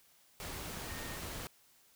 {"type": "tone in noise", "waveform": "sine", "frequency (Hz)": 1842, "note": "A#6", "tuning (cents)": -21, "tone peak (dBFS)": -50, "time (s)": [0.89, 1.17], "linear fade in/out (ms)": 0, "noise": "pink", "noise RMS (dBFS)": -43, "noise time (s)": [0.4, 1.47], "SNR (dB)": -10, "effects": ["white hiss -66 dBFS RMS until 1.95 s"]}